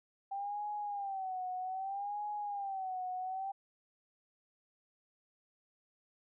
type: tone with vibrato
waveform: sine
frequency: 783 Hz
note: G5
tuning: 2 cents flat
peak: -36 dBFS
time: 0.31-3.52 s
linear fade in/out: 10 ms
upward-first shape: sine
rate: 0.63 Hz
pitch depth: 110 cents each way
effects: none